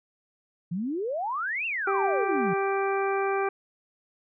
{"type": "exponential two-way sweep", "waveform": "sine", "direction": "up then down", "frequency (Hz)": [161.6, 2794, 161.6], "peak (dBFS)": -27, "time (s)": [0.71, 2.54], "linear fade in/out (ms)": 10, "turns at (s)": 1.66}
{"type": "harmonic tone", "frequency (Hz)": 392, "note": "G4", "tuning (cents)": 0, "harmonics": [1, 2, 3, 4, 5, 6], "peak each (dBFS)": [-26, -30, -32, -35, -44, -37], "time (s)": [1.87, 3.49], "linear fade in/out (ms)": 5}
{"effects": []}